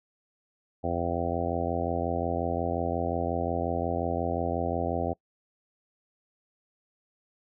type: harmonic tone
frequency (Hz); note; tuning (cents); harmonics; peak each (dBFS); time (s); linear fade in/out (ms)
85.6; F2; -34; 1 / 2 / 3 / 4 / 5 / 6 / 7 / 8 / 9; -34 / -37 / -35 / -36 / -37 / -35 / -36 / -34 / -35; 0.83-5.14; 20
effects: noise-tail reverb RT60 0.1 s tail -24 dB re dry